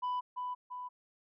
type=tone with echo; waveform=sine; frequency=994 Hz; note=B5; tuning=11 cents sharp; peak=-29 dBFS; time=0.02-0.21 s; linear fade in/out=20 ms; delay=340 ms; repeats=2; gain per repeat=-5 dB; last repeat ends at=0.89 s; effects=tanh soft clip ceiling -31 dBFS